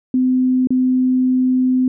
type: tone with dropouts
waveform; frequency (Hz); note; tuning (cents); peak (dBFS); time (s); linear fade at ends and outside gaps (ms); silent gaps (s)
sine; 255.7; C4; -40; -12; 0.14-1.88; 2; 0.672-0.705
effects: none